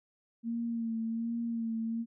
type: tone with vibrato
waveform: sine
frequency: 229.4 Hz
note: A#3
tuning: 28 cents flat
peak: -31 dBFS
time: 0.43-2.06 s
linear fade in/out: 50 ms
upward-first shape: sine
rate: 1.3 Hz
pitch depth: 32 cents each way
effects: none